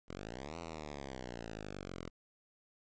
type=exponential two-way sweep; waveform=5% pulse; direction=up then down; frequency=41.4 to 85.7 to 41.4 Hz; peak=-32 dBFS; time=0.08-2.1 s; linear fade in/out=10 ms; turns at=0.58 s; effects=resampled to 16000 Hz + 12-bit